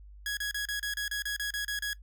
sawtooth tone bursts, 1666 Hz, G#6, 5 cents sharp, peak -27 dBFS, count 12, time 0.26-1.932 s, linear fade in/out 2 ms, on 110 ms, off 32 ms, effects noise-tail reverb RT60 0.1 s tail -19 dB re dry + added 50 Hz sine -47 dBFS peak until 2.02 s

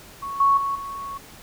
sine tone with level steps, 1108.7 Hz, C#6, in tune, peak -28 / -14 / -22 / -30 dBFS, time 0.22-1.18 s, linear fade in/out 10 ms, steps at 0.4 / 0.57 / 0.75 s, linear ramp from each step 5 ms, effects pink hiss -45 dBFS RMS until 1.42 s

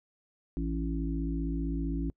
harmonic tone with a mistuned harmonic, 55.5 Hz, A1, 16 cents sharp, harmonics 1 / 3 / 5 / 6, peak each -32 / -36 / -34 / -40 dBFS, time 0.57-2.1 s, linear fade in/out 0 ms, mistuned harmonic 1, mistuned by -15 cents, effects noise-tail reverb RT60 0.1 s tail -25 dB re dry

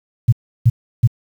sine tone bursts, 116.54 Hz, A#2, in tune, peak -6 dBFS, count 3, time 0.28-1.075 s, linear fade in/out 10 ms, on 45 ms, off 330 ms, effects 7-bit

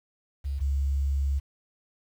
sine tone pair in turn, 69.3 / 69.3 Hz, C#2 / C#2, 0 / 0 cents, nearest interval unison, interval 0 cents, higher neither, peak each -27 / -23 dBFS, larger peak second, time 0.44-0.6 / 0.6-1.4 s, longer second, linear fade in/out 20 ms, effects 9-bit

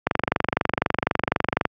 click train, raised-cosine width 0.5 ms, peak -3 dBFS, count 39, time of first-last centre 0.07-1.653 s, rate 24 Hz, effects high-pass 80 Hz 12 dB/octave + Opus 48 kbps

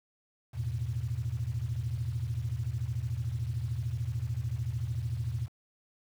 sine chord, E suspended fourth, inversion none, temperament equal, 82.41 / 110 / 123.47 Hz, E2 / A2 / B2, 0 / 0 / 0 cents, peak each -37 / -34 / -33 dBFS, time 0.53-5.49 s, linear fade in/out 50 ms, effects tanh soft clip ceiling -22 dBFS + 9-bit

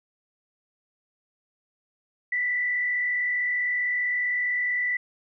sine tone with frequency modulation, 1975.5 Hz, B6, in tune, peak -23 dBFS, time 2.32-4.97 s, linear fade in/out 5 ms, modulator 44.6 Hz, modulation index 0.69, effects none

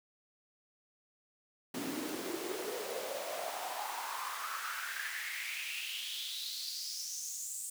pink noise with high-pass filter sweep, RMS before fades -40 dBFS, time 1.74-7.7 s, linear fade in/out 5 ms, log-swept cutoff 240 to 8200 Hz, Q 5.1, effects none

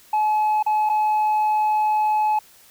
sine tone with dropouts, 854 Hz, G#5, 48 cents sharp, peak -14 dBFS, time 0.13-2.39 s, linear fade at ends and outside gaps 5 ms, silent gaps 0.627-0.663 / 0.892-0.897 s, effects tanh soft clip ceiling -16 dBFS + white hiss -51 dBFS RMS until 2.7 s

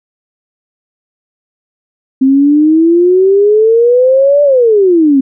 sine exponential two-way sweep, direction up then down, 261.6 to 587.3 to 261.6 Hz, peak -4 dBFS, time 2.21-5.21 s, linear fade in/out 10 ms, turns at 4.43 s, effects none

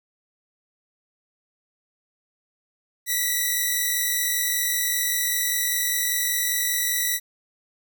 5% pulse tone pair together, 1930.4 / 1975.5 Hz, B6 / B6, -40 / 0 cents, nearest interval unison, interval 40 cents, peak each -14 / -14 dBFS, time 3.06-7.2 s, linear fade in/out 50 ms, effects none

